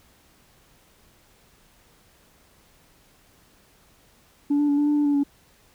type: tone with pitch steps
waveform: sine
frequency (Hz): 287.9 / 292.8 / 286.2 / 292.4 / 295 / 293.3 / 288 / 283.2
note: D4 / D4 / D4 / D4 / D4 / D4 / D4 / C#4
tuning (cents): -34 / -5 / -45 / -7 / +8 / -2 / -34 / +37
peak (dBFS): -16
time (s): 4.5-5.236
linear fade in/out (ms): 10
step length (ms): 92
effects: tanh soft clip ceiling -16 dBFS + pink hiss -58 dBFS RMS until 5.74 s